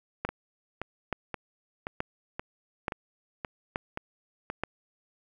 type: two click trains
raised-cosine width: 0.5 ms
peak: -14 / -18 dBFS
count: 6 / 9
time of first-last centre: 0.25-4.636 / 0.29-4.501 s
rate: 1.14 / 1.9 Hz
effects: 9-bit